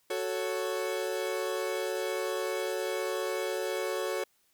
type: chord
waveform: 40% pulse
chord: F# minor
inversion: none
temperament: equal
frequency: 370 / 440 / 554.4 Hz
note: F#4 / A4 / C#5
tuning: 0 / 0 / 0 cents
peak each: -34 dBFS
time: 0.1-4.24 s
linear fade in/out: 5 ms
effects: white hiss -70 dBFS RMS until 4.53 s